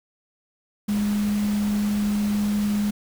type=tone in noise; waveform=sine; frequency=207 Hz; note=G#3; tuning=5 cents flat; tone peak=-20 dBFS; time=0.88-2.91 s; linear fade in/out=10 ms; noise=pink; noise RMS=-36 dBFS; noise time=0.88-2.91 s; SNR=+13 dB; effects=none